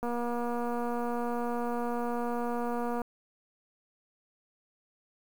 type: click train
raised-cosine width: 1 ms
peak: -21 dBFS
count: 715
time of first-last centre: 0.03-3.017 s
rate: 239 Hz
effects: 8-bit